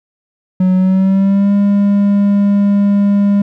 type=tone with pitch glide; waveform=triangle; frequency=185 to 201.7 Hz; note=F#3 to G3; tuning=0 to +50 cents; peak=-6 dBFS; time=0.6-3.42 s; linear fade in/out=5 ms; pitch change=+150 cents; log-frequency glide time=0.75-1.53 s; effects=none